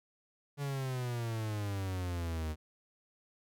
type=exponential sweep; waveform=45% pulse; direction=down; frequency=144.3 to 76.3 Hz; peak=-34 dBFS; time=0.57-2.56 s; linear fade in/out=50 ms; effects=none